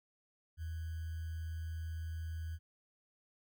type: tone with sample-and-hold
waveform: sine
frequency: 81.1 Hz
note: E2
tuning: 28 cents flat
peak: -38 dBFS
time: 0.57-2.59 s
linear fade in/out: 50 ms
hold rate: 1575 Hz
effects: none